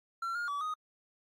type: tone with pitch steps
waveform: triangle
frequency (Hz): 1359 / 1419 / 1146 / 1246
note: F6 / F6 / D6 / D#6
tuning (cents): -48 / +27 / -43 / +2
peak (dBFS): -31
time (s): 0.22-0.74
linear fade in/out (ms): 5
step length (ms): 130
effects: AAC 48 kbps